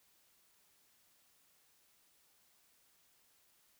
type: silence
effects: white hiss -71 dBFS RMS until 3.79 s